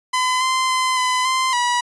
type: tone with pitch steps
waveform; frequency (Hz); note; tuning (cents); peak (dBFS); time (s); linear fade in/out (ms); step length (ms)
sawtooth; 1015 / 1037 / 1029 / 1010 / 1039 / 971; B5 / C6 / C6 / B5 / C6 / B5; +47 / -16 / -29 / +39 / -12 / -30; -13; 0.13-1.81; 10; 280
effects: resampled to 22050 Hz